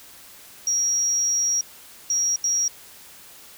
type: tone bursts at uneven times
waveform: sine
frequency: 5670 Hz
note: F8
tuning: 25 cents sharp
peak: -19 dBFS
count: 3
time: 0.67-1.61 / 2.1-2.36 / 2.44-2.68 s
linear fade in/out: 2 ms
effects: white hiss -46 dBFS RMS until 3.57 s